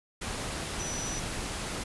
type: tone in noise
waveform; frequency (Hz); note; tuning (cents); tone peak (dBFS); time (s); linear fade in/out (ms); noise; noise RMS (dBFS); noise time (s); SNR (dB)
sine; 5920; F#8; 0; -36; 0.79-1.2; 10; pink; -35; 0.21-1.84; -4
effects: resampled to 24000 Hz